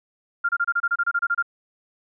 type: tone bursts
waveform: sine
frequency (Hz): 1396.9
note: F6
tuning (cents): 0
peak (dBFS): -18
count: 13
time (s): 0.44-1.426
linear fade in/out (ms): 10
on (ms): 50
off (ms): 28
effects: none